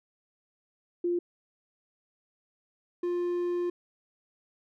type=tone pair in turn; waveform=sine / triangle; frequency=349.2 / 351.6 Hz; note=F4 / F4; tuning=0 / +12 cents; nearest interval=unison; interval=12 cents; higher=second; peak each=-25 dBFS; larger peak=neither; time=1.04-1.19 / 3.03-3.7 s; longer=second; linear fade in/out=5 ms; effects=none